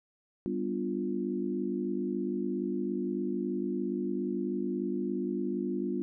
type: chord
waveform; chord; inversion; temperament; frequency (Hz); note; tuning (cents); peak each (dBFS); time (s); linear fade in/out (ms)
sine; G dominant seventh; none; equal with one note detuned; 196 / 246.9 / 293.7 / 350.6; G3 / B3 / D4 / F4; 0 / 0 / 0 / +7; -35 / -35 / -37 / -34; 0.46-6.02; 0
effects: none